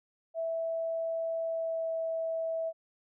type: tone with pitch glide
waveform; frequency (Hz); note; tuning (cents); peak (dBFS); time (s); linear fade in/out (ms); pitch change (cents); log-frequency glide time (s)
sine; 657 to 652.8; E5 to E5; -6 to -17; -30; 0.34-2.73; 50; -11; 1.43-1.91
effects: none